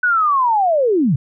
sine linear sweep, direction down, 1500 to 116.6 Hz, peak -12 dBFS, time 0.03-1.16 s, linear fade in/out 5 ms, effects none

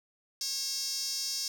sawtooth tone with high-pass filter, 544 Hz, C#5, 33 cents flat, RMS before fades -34 dBFS, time 0.41-1.48 s, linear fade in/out 2 ms, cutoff 5300 Hz, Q 5, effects none

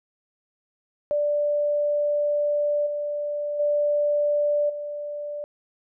sine tone with level steps, 587.3 Hz, D5, in tune, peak -20 / -25 / -19 / -29 dBFS, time 1.11-5.44 s, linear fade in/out 0 ms, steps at 2.86 / 3.59 / 4.69 s, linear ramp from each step 10 ms, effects none

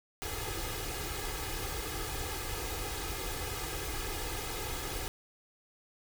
pink noise with comb filter, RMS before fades -37 dBFS, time 0.22-5.08 s, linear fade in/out 0 ms, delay 2.4 ms, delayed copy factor +0.8, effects none

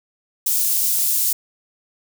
white high-pass noise, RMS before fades -19 dBFS, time 0.46-1.33 s, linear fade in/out 5 ms, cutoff 7100 Hz, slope 12 dB/octave, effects none

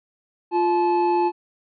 triangle tone pair together, 349.5 / 863 Hz, F4 / A5, +1 / -34 cents, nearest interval octave + major third, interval 1565 cents, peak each -18 dBFS, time 0.51-1.32 s, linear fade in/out 50 ms, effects resampled to 11025 Hz

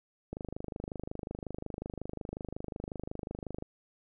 click train, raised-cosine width 2 ms, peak -24 dBFS, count 85, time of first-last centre 0.33-3.624 s, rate 25.5 Hz, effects none

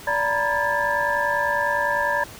sine tone cluster, 581 / 929 / 979 / 1629 / 1740 Hz, D5 / A#5 / B5 / G#6 / A6, -19 / -6 / -15 / -34 / -20 cents, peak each -26 dBFS, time 0.07-2.24 s, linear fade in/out 5 ms, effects pink hiss -41 dBFS RMS until 2.39 s

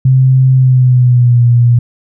sine tone with pitch glide, 130.81 to 119.95 Hz, C3 to A#2, 0 to +50 cents, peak -4 dBFS, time 0.05-1.79 s, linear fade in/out 5 ms, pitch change -150 cents, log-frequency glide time 0.54-1.42 s, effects none

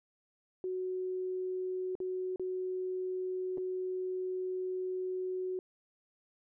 sine tone with dropouts, 370 Hz, F#4, in tune, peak -33 dBFS, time 0.64-5.59 s, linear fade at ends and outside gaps 1 ms, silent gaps 1.953-2.002 / 2.36-2.396 / 3.574-3.58 s, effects none

